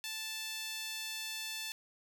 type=tone with high-pass filter; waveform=sawtooth; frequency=880 Hz; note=A5; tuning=in tune; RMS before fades=-41 dBFS; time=0.04-1.72 s; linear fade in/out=0 ms; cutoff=3100 Hz; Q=1.3; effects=none